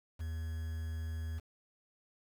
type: tone with quantisation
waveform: triangle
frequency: 80.5 Hz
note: E2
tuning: 41 cents flat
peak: -34 dBFS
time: 0.19-1.4 s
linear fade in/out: 20 ms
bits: 9
effects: none